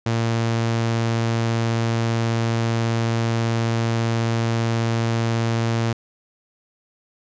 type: tone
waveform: sawtooth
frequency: 114.8 Hz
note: A#2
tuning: 26 cents flat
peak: -15 dBFS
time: 0.06-5.93 s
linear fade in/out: 5 ms
effects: resampled to 16000 Hz

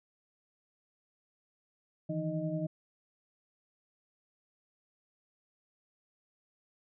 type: tone cluster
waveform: sine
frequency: 155.3 / 166.1 / 311.3 / 621 Hz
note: D#3 / E3 / D#4 / D#5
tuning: -3 / +13 / +1 / -3 cents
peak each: -39 / -35 / -38 / -38 dBFS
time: 2.09-2.67 s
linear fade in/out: 10 ms
effects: none

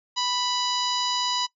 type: harmonic tone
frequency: 987.8 Hz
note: B5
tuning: in tune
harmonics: 1 / 2 / 3 / 4 / 5 / 6 / 7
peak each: -28 / -39 / -31 / -29 / -29 / -37 / -36 dBFS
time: 0.16-1.47 s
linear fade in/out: 20 ms
effects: noise-tail reverb RT60 0.1 s tail -20 dB re dry

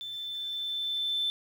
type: tone with level ramp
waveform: sine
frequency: 3533 Hz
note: A7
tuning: 6 cents sharp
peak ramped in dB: -36 to -25 dBFS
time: 0.01-1.3 s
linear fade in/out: 0 ms
effects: tanh soft clip ceiling -22 dBFS + 9-bit

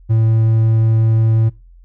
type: tone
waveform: triangle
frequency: 111.8 Hz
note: A2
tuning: 28 cents sharp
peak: -8 dBFS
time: 0.09-1.5 s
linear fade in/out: 20 ms
effects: noise-tail reverb RT60 0.3 s tail -23 dB re dry + added 43 Hz sine -40 dBFS peak until 1.84 s

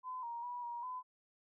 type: tone with pitch steps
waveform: sine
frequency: 1016 / 939 / 975 / 950 / 1010 Hz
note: B5 / A#5 / B5 / A#5 / B5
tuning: +49 / +12 / -23 / +33 / +39 cents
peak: -40 dBFS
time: 0.03-1.03 s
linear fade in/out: 50 ms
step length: 200 ms
effects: none

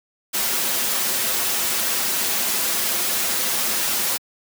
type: noise with comb filter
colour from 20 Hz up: white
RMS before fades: -22 dBFS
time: 0.33-4.18 s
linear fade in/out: 20 ms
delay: 6.7 ms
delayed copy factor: -0.55
effects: high-pass 150 Hz 12 dB/octave

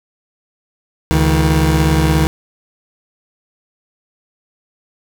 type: tone pair together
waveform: 25% pulse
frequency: 71 / 158.94 Hz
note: C#2 / D#3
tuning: +42 / +37 cents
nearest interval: octave + major second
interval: 1395 cents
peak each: -10 dBFS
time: 1.11-2.27 s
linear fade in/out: 0 ms
effects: none

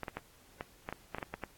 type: clicks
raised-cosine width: 0.5 ms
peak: -22 dBFS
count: 11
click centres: 0.033 / 0.082 / 0.17 / 0.609 / 0.889 / 0.926 / 1.147 / 1.184 / 1.228 / 1.34 / 1.437 s
effects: pink hiss -61 dBFS RMS until 1.57 s + AAC 64 kbps

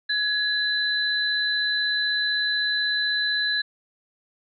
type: tone pair together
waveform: sine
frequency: 1687 / 4012 Hz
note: G#6 / B7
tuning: +27 / +26 cents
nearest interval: octave + minor third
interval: 1499 cents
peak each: -24 dBFS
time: 0.09-3.62 s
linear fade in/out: 10 ms
effects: none

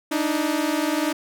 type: tone pair together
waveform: sawtooth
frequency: 294.6 / 315.2 Hz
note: D4 / D#4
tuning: +6 / +23 cents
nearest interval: minor second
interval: 117 cents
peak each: -20 dBFS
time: 0.11-1.13 s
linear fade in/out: 10 ms
effects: none

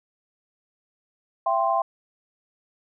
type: chord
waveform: sine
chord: C major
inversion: first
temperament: equal with one note detuned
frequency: 671.9 / 784 / 1046.5 Hz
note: E5 / G5 / C6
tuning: +33 / 0 / 0 cents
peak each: -24 dBFS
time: 1.46-1.82 s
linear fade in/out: 5 ms
effects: none

